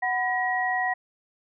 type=tone cluster; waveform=sine; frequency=742 / 998 / 1905 Hz; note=F#5 / B5 / A#6; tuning=+5 / +18 / +37 cents; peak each=-26 / -34 / -26 dBFS; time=0.02-0.94 s; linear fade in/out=10 ms; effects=none